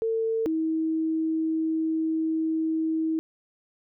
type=tone pair in turn; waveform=sine; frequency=449.4 / 319.9 Hz; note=A4 / D#4; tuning=+37 / +48 cents; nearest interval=tritone; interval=589 cents; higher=first; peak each=-23 dBFS; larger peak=neither; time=0.02-0.46 / 0.46-3.19 s; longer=second; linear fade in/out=0 ms; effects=none